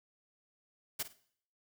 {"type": "noise with echo", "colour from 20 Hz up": "white", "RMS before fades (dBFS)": -35, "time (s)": [0.99, 1.03], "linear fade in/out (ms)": 10, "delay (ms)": 52, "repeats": 2, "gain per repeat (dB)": -13, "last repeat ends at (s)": 1.134, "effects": ["noise-tail reverb RT60 0.6 s tail -18 dB re dry"]}